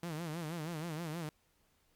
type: tone with vibrato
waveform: sawtooth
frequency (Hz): 162.3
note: E3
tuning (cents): -27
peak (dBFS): -34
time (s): 0.03-1.29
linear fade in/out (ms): 2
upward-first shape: sine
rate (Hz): 6.3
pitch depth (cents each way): 130
effects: pink hiss -73 dBFS RMS until 1.95 s + MP3 96 kbps